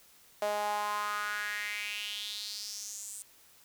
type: tone with high-pass filter sweep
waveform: sawtooth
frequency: 207.7 Hz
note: G#3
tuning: in tune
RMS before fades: -36 dBFS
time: 0.42-3.22 s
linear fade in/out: 0 ms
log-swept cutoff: 630 to 8600 Hz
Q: 4.6
effects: white hiss -60 dBFS RMS until 3.64 s